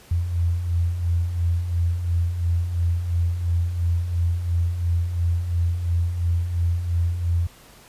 sine beating tone pair, 83.5 / 86.4 Hz, E2 / F2, +23 / -18 cents, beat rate 2.9 Hz, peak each -28 / -20 dBFS, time 0.11-7.47 s, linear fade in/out 5 ms, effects pink hiss -49 dBFS RMS until 7.88 s + resampled to 32000 Hz

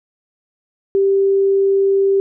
sine tone, 392 Hz, G4, in tune, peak -11 dBFS, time 0.95-2.2 s, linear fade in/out 0 ms, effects none

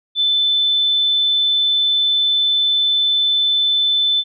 sine tone, 3520 Hz, A7, in tune, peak -13 dBFS, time 0.15-4.24 s, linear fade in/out 50 ms, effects none

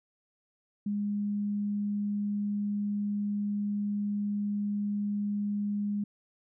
sine tone, 205.2 Hz, G#3, 21 cents flat, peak -28 dBFS, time 0.86-6.04 s, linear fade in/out 5 ms, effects none

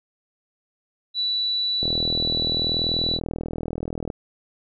sine tone, 3951 Hz, B7, in tune, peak -21 dBFS, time 1.14-3.2 s, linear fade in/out 50 ms
click train, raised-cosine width 2 ms, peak -15 dBFS, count 93, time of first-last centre 1.83-4.102 s, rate 40.5 Hz
effects none

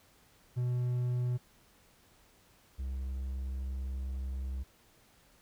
triangle tone pair in turn, 123.47 / 65.69 Hz, B2 / C2, 0 / +7 cents, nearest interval major seventh, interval 1093 cents, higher first, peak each -27 / -32 dBFS, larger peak first, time 0.56-1.38 / 2.78-4.64 s, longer second, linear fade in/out 20 ms, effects pink hiss -64 dBFS RMS until 5.41 s

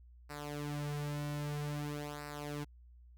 sawtooth tone with flanger, 146.83 Hz, D3, in tune, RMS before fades -40 dBFS, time 0.29-2.65 s, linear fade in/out 20 ms, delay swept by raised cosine 0.3 to 4.4 ms, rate 0.51 Hz, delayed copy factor -0.75, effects added 60 Hz sine -55 dBFS peak until 3.17 s

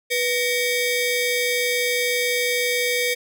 sawtooth ring-modulated tone, 1382 Hz, F6, 19 cents flat, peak -13 dBFS, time 0.1-3.15 s, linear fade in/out 20 ms, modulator 890 Hz, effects none

